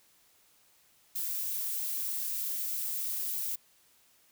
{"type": "noise", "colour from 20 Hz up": "violet", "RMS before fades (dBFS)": -34, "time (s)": [1.15, 3.56], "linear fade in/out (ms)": 10, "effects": ["white hiss -65 dBFS RMS until 4.31 s"]}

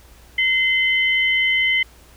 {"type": "tone pair together", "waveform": "sine", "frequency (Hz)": [2058, 3053], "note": ["C7", "G7"], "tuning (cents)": [-29, -46], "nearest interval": "perfect fifth", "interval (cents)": 683, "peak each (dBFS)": [-16, -22], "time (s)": [0.38, 1.83], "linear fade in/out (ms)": 5, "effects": ["added 60 Hz sine -47 dBFS peak until 2.16 s", "pink hiss -50 dBFS RMS until 2.16 s"]}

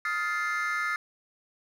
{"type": "chord", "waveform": "triangle", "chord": "F dominant seventh", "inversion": "third", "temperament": "just", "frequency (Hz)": [1257.2, 1396.9, 1746.1, 2095], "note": ["Eb6", "F6", "A6", "C7"], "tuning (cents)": [18, 0, -14, 2], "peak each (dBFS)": -30, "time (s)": [0.05, 0.96], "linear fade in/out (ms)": 2, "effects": ["tanh soft clip ceiling -20 dBFS"]}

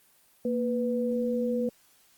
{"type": "tone pair together", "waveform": "sine", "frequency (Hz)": [233.1, 493.9], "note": ["A#3", "B4"], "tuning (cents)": [0, 0], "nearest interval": "octave + minor second", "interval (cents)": 1300, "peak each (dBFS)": -28, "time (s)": [0.45, 1.69], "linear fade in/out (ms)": 2, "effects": ["white hiss -62 dBFS RMS until 2.17 s", "Opus 24 kbps"]}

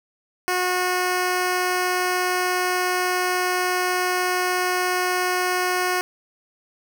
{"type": "tone", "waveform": "10% pulse", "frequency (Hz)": 363.4, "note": "F#4", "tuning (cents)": -31, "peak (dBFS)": -12, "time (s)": [0.48, 6.01], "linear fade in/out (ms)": 0, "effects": []}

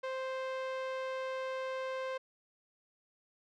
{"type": "tone with low-pass filter", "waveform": "sawtooth", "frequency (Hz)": 523.3, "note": "C5", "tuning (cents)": 0, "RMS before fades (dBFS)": -38, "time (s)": [0.03, 2.18], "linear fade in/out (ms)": 10, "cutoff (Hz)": 3000, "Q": 0.62, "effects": []}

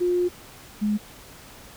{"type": "tone pair in turn", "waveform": "sine", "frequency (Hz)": [355.7, 209.9], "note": ["F4", "G#3"], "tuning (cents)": [32, 19], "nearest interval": "major sixth", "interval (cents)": 913, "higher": "first", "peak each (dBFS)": [-19, -20], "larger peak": "first", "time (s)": [[0, 0.29], [0.81, 0.98]], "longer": "first", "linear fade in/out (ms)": 20, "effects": ["pink hiss -46 dBFS RMS until 1.76 s"]}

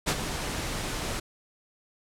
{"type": "noise with ADSR envelope", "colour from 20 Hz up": "pink", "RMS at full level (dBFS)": -22, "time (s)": [0.06, 1.2], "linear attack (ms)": 28, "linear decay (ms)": 54, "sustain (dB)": -10, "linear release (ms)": 8, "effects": ["low-pass 10000 Hz 12 dB/octave"]}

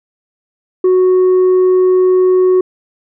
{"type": "tone", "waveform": "sine", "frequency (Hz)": 369.1, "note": "F#4", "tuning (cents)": -4, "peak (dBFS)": -4, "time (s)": [0.84, 2.61], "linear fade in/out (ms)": 5, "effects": ["tanh soft clip ceiling -6 dBFS"]}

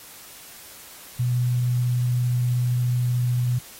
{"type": "tone", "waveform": "sine", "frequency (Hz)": 123.47, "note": "B2", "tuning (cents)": 0, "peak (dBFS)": -19, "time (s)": [1.19, 3.59], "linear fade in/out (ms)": 10, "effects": ["white hiss -44 dBFS RMS until 3.79 s", "AAC 48 kbps"]}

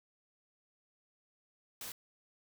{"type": "noise", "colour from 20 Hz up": "white", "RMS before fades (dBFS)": -44, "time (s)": [1.81, 1.92], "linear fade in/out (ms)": 2, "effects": []}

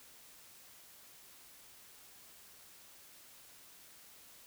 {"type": "silence", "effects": ["white hiss -58 dBFS RMS until 4.46 s"]}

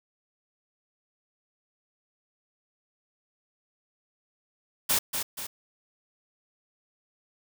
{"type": "noise with echo", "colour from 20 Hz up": "white", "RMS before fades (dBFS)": -24, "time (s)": [4.89, 4.99], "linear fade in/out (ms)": 10, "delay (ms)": 240, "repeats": 2, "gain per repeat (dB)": -6, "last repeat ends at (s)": 5.47, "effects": []}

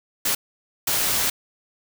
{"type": "noise bursts at uneven times", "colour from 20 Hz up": "white", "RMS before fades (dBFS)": -22, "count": 2, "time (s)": [[0.25, 0.35], [0.87, 1.3]], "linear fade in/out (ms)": 5, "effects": []}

